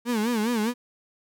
35% pulse tone with vibrato, 226.8 Hz, A#3, 47 cents flat, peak -21 dBFS, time 0.05-0.74 s, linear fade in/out 50 ms, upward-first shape sine, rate 4.9 Hz, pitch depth 140 cents each way, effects none

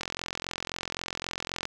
click train, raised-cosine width 0.2 ms, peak -14 dBFS, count 73, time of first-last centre 0.01-1.654 s, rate 43.8 Hz, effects none

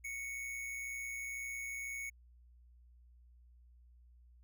square tone with amplitude modulation, 2217 Hz, C#7, in tune, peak -39 dBFS, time 0.04-2.1 s, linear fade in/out 10 ms, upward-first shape sine, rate 122 Hz, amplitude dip 40%, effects added 60 Hz sine -59 dBFS peak until 4.43 s

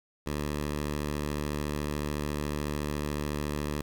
10% pulse tone, 73.9 Hz, D2, 11 cents sharp, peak -22 dBFS, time 0.26-3.82 s, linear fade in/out 10 ms, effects 10-bit

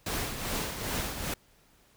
pink noise with tremolo, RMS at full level -31 dBFS, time 0.06-1.34 s, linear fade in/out 5 ms, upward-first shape triangle, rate 2.5 Hz, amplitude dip 60%, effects pink hiss -63 dBFS RMS until 1.96 s

